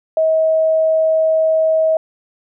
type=tone; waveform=sine; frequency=638 Hz; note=D#5; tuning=43 cents sharp; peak=-11 dBFS; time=0.17-1.97 s; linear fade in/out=2 ms; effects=none